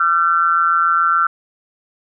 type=tone with amplitude modulation; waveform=sine; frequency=1360 Hz; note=F6; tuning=46 cents flat; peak=-8 dBFS; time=0-1.27 s; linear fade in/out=5 ms; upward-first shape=sine; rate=167 Hz; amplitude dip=85%; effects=none